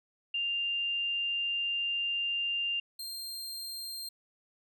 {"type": "tone pair in turn", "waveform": ["sine", "sawtooth"], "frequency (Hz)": [2794, 4186], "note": ["F7", "C8"], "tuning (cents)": [0, 0], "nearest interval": "perfect fifth", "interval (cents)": 700, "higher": "second", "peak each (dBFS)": [-29, -35], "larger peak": "first", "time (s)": [[0.34, 2.8], [2.99, 4.09]], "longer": "first", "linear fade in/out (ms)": 5, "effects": []}